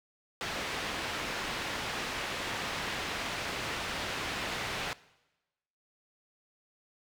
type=low-pass noise; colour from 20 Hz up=white; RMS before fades=-36 dBFS; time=0.41-4.93 s; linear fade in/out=0 ms; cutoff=2900 Hz; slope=12 dB/octave; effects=noise-tail reverb RT60 1.0 s tail -20 dB re dry